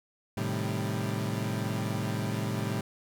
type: chord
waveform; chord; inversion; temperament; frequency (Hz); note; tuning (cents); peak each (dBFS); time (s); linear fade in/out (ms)
30% pulse; A half-diminished seventh; none; equal; 110 / 130.81 / 155.56 / 196; A2 / C3 / Eb3 / G3; 0 / 0 / 0 / 0; -30 / -34 / -34 / -33; 0.37-2.81; 5
effects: none